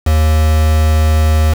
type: tone with quantisation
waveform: triangle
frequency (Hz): 77.78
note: D#2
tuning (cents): 0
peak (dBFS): -6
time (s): 0.06-1.54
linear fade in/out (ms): 10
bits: 3
effects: none